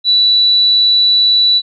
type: tone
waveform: sine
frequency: 3951 Hz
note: B7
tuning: in tune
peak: -7 dBFS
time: 0.04-1.62 s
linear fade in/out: 50 ms
effects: none